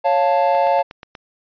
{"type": "chord", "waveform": "triangle", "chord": "Db augmented", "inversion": "none", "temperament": "equal", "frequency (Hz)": [554.4, 698.5, 880], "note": ["Db5", "F5", "A5"], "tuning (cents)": [0, 0, 0], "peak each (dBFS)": -16, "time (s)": [0.04, 0.83], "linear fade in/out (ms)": 20}
{"type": "click train", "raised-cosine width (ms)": 0.3, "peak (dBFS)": -19, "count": 6, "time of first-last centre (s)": [0.55, 1.152], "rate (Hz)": 8.31}
{"effects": ["resampled to 11025 Hz"]}